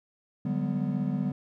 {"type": "chord", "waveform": "triangle", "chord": "G major seventh", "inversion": "second", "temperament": "equal with one note detuned", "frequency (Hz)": [146.83, 185, 200.8, 246.9], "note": ["D3", "F#3", "G3", "B3"], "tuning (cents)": [0, 0, 42, 0], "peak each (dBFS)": -30, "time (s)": [0.45, 1.32], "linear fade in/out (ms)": 5, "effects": []}